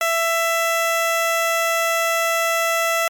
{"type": "tone", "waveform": "15% pulse", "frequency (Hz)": 665, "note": "E5", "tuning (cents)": 15, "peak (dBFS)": -11, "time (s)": [0.01, 3.08], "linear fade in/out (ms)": 2, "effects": ["MP3 96 kbps"]}